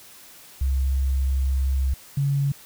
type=tone pair in turn; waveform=sine; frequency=66.7 / 139.99 Hz; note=C2 / C#3; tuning=+34 / +17 cents; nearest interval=octave + minor second; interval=1283 cents; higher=second; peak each=-19 dBFS; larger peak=neither; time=0.61-1.94 / 2.17-2.52 s; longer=first; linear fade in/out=5 ms; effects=white hiss -47 dBFS RMS until 2.65 s